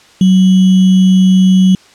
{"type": "tone with sample-and-hold", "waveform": "sine", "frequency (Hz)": 187, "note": "F#3", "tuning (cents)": 19, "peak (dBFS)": -4, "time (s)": [0.21, 1.75], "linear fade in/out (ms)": 2, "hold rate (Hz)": 3150, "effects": ["white hiss -43 dBFS RMS until 1.94 s", "low-pass 6000 Hz 12 dB/octave"]}